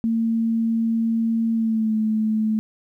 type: tone with pitch glide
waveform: sine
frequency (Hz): 227.1 to 217.5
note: A#3 to A3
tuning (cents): -45 to -20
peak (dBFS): -18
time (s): 0.04-2.59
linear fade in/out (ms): 0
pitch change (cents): -75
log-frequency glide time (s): 1.53-1.94
effects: 10-bit